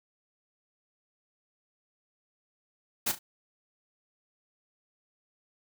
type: noise with echo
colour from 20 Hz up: white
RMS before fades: -28 dBFS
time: 3.06-3.12 s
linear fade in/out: 10 ms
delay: 35 ms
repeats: 2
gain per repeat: -11 dB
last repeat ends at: 3.19 s
effects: none